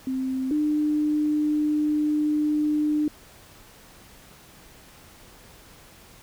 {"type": "tone pair in turn", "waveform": "sine", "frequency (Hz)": [261.6, 300.9], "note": ["C4", "D4"], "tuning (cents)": [0, 42], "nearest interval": "major second", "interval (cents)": 242, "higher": "second", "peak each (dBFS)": [-24, -20], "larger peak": "second", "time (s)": [[0.07, 0.51], [0.51, 3.08]], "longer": "second", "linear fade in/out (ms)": 2, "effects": ["pink hiss -50 dBFS RMS until 6.22 s"]}